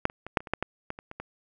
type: clicks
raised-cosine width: 0.5 ms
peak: -7 / -28 / -23 / -6 / -28 / -26 / -10 / -13 / -18 / -26 / -25 / -21 dBFS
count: 12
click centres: 0.054 / 0.099 / 0.266 / 0.372 / 0.405 / 0.472 / 0.536 / 0.626 / 0.904 / 0.989 / 1.114 / 1.2 s
effects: none